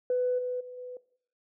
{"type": "tone with level steps", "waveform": "sine", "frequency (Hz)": 498.8, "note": "B4", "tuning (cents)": 17, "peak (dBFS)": [-23, -28, -39, -37], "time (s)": [0.1, 0.97], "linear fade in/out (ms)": 2, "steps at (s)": [0.38, 0.6, 0.77], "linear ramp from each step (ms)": 10, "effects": ["noise-tail reverb RT60 0.6 s tail -19 dB re dry", "tanh soft clip ceiling -19 dBFS"]}